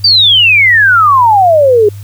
sine exponential sweep, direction down, 4756 to 401.6 Hz, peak -3 dBFS, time 0.04-1.89 s, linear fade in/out 5 ms, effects added 101 Hz sine -23 dBFS peak until 2.03 s + white hiss -41 dBFS RMS until 2.03 s

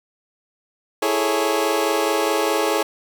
25% pulse chord, A major seventh, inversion second, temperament equal, 329.6 / 415.3 / 440 / 554.4 Hz, E4 / G#4 / A4 / C#5, 0 / 0 / 0 / 0 cents, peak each -21 / -19 / -21 / -20 dBFS, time 1.02-2.83 s, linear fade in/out 5 ms, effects 8-bit

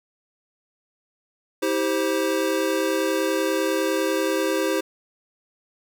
square chord, C major, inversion first, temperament equal with one note detuned, 321.9 / 392 / 523.3 Hz, E4 / G4 / C5, -41 / 0 / 0 cents, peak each -26 dBFS, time 1.62-4.81 s, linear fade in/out 10 ms, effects none

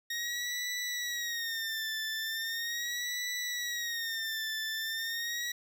20% pulse tone with vibrato, 1862 Hz, A#6, 2 cents flat, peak -28 dBFS, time 0.1-5.52 s, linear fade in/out 5 ms, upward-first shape sine, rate 0.39 Hz, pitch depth 96 cents each way, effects none

